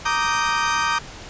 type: chord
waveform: 35% pulse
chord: Eb major seventh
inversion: second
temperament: equal with one note detuned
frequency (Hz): 932.3 / 1174.7 / 1244.5 / 1556.3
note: Bb5 / D6 / Eb6 / G6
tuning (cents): 0 / 0 / 0 / -13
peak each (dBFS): -23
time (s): 0.05-0.99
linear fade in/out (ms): 10
effects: pink hiss -38 dBFS RMS until 1.29 s + resampled to 16000 Hz